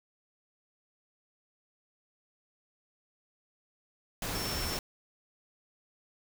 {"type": "tone in noise", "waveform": "sine", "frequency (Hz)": 5410, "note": "E8", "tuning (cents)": 44, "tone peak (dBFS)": -38, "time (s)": [4.35, 4.77], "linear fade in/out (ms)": 2, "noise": "pink", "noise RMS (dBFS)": -35, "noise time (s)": [4.22, 4.79], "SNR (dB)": -6, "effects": []}